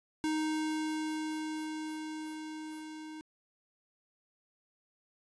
square tone with level ramp, 311.1 Hz, D#4, in tune, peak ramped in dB -30 to -44 dBFS, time 0.24-3.21 s, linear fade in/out 0 ms, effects resampled to 22050 Hz + 10-bit

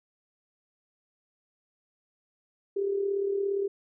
sine tone with amplitude modulation, 397.3 Hz, G4, 23 cents sharp, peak -23 dBFS, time 2.76-3.68 s, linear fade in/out 10 ms, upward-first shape sine, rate 37.3 Hz, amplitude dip 55%, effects none

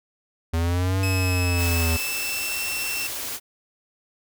square linear two-way sweep, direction up then down, 81.4 to 96.1 to 81.4 Hz, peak -21 dBFS, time 0.53-1.97 s, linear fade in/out 10 ms, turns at 1 s
sawtooth tone with pitch glide, 2576 to 2690 Hz, E7 to E7, -41 to +34 cents, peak -24 dBFS, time 1.03-3.07 s, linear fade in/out 2 ms, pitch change +75 cents, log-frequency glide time 1.3-2.63 s
white band-stop noise, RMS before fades -31 dBFS, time 1.56-3.4 s, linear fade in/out 50 ms, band 130 to 220 Hz, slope 96 dB/octave
effects none

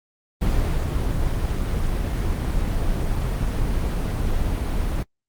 brown noise with ADSR envelope, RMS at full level -19 dBFS, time 0.41-5.03 s, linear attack 12 ms, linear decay 360 ms, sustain -3 dB, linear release 3 ms, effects noise-tail reverb RT60 0.1 s tail -26 dB re dry + Opus 24 kbps

